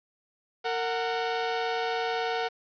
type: tone pair together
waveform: sawtooth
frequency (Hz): 459 / 739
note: A#4 / F#5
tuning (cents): -27 / -2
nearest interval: minor sixth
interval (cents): 825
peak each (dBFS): -26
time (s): 0.64-2.49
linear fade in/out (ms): 20
effects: resampled to 11025 Hz + 8-bit